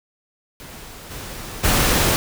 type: noise with level steps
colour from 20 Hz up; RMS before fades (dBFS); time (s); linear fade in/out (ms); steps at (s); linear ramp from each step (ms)
pink; -38 / -33 / -17; 0.6-2.16; 0; 1.1 / 1.63; 20
effects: none